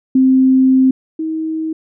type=tone pair in turn; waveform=sine; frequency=261.6 / 318 Hz; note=C4 / D#4; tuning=0 / +38 cents; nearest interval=minor third; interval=338 cents; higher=second; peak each=-7 / -17 dBFS; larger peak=first; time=0.15-0.91 / 1.19-1.73 s; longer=first; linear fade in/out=5 ms; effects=none